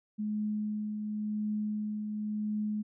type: tone with tremolo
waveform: sine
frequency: 211.6 Hz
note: G#3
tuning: 33 cents sharp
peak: -29 dBFS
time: 0.18-2.83 s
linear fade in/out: 20 ms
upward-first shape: triangle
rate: 0.93 Hz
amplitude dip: 40%
effects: none